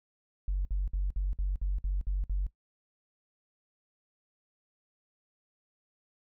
sine tone bursts, 47.13 Hz, F#1, 33 cents sharp, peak -26 dBFS, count 9, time 0.48-2.466 s, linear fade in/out 0 ms, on 170 ms, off 57 ms, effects noise-tail reverb RT60 0.1 s tail -18 dB re dry + tanh soft clip ceiling -23 dBFS

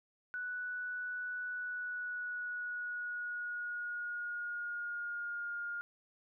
sine tone with pitch glide, 1480 to 1416.4 Hz, F#6 to F6, 0 to +24 cents, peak -37 dBFS, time 0.34-5.81 s, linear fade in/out 0 ms, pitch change -76 cents, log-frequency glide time 1.46-5.53 s, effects none

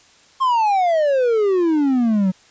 triangle exponential sweep, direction down, 1082 to 181.9 Hz, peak -12 dBFS, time 0.4-2.32 s, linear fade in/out 20 ms, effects white hiss -51 dBFS RMS until 2.5 s + resampled to 16000 Hz

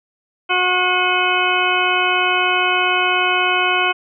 harmonic tone with a mistuned harmonic, 363.2 Hz, F#4, 32 cents flat, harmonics 1 / 2 / 3 / 4 / 6 / 7 / 8, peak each -24 / -22 / -21 / -21 / -24 / -20 / -23 dBFS, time 0.49-3.93 s, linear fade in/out 20 ms, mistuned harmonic 8, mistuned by +67 cents, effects none

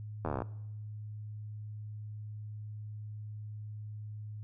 slowing click train, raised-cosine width 1 ms, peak -20 dBFS, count 13, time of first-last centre 0.25-0.42 s, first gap 12 ms, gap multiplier 1.03, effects noise-tail reverb RT60 0.9 s tail -21 dB re dry + added 106 Hz sine -40 dBFS peak until 4.43 s

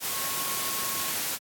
sine tone in noise, 1092 Hz, C#6, 26 cents flat, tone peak -38 dBFS, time 0.07-1.14 s, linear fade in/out 50 ms, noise white, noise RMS -30 dBFS, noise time 0-1.39 s, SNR -11 dB, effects high-pass 100 Hz 12 dB/octave + AAC 64 kbps

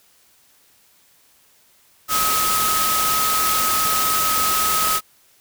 sine tone in noise, 1273 Hz, D#6, 39 cents sharp, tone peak -20 dBFS, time 2.08-5.01 s, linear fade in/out 50 ms, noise white, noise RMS -21 dBFS, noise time 2.08-5.01 s, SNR -2 dB, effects white hiss -56 dBFS RMS until 5.4 s

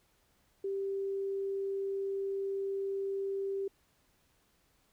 sine tone, 392 Hz, G4, in tune, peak -32 dBFS, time 0.64-3.68 s, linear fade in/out 5 ms, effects pink hiss -71 dBFS RMS until 4.92 s

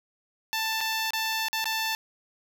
10% pulse tone with dropouts, 885 Hz, A5, 10 cents sharp, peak -18 dBFS, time 0.53-1.95 s, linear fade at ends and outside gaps 0 ms, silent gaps 0.806-0.811 / 1.106-1.134 / 1.484-1.53 / 1.642-1.656 s, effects none

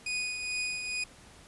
sawtooth tone with tremolo, 2480 Hz, D#7, 6 cents flat, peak -26 dBFS, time 0.06-1.04 s, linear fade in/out 5 ms, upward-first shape triangle, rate 2.3 Hz, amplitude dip 50%, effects pink hiss -54 dBFS RMS until 1.47 s + resampled to 24000 Hz

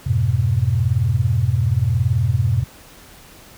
sine chord, F diminished, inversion none, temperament just, 87.31 / 104.77 / 125.72 Hz, F2 / Ab2 / Cb3, 0 / +16 / +31 cents, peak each -21 / -19 / -18 dBFS, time 0.06-2.64 s, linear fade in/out 10 ms, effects pink hiss -44 dBFS RMS until 3.57 s

